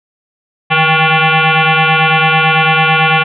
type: tone with frequency modulation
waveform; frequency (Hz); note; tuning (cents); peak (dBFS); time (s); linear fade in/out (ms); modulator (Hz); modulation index
sine; 788; G5; +9; -7; 0.7-3.24; 20; 317; 6.9
effects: none